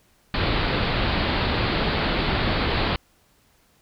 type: low-pass noise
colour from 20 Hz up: pink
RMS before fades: -23 dBFS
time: 0.34-2.96 s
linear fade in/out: 2 ms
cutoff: 4600 Hz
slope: 96 dB/octave
effects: pink hiss -61 dBFS RMS until 3.81 s